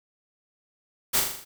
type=noise with echo; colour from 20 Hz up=white; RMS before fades=-22 dBFS; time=1.13-1.21 s; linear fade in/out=20 ms; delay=40 ms; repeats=6; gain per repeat=-4 dB; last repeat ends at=1.45 s; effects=none